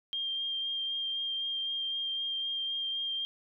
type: tone with vibrato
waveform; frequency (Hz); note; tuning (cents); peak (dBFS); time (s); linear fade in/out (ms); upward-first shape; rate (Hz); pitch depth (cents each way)
sine; 3196; G7; +33; -31; 0.13-3.25; 0; sine; 3.9; 13
effects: none